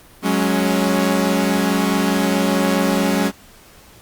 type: chord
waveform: sawtooth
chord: F# suspended second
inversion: none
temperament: equal with one note detuned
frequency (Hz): 185 / 209.7 / 277.2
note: F#3 / G#3 / C#4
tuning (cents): 0 / +17 / 0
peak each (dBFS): -16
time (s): 0.22-3.32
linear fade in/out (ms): 50
effects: pink hiss -46 dBFS RMS until 4.01 s + Opus 48 kbps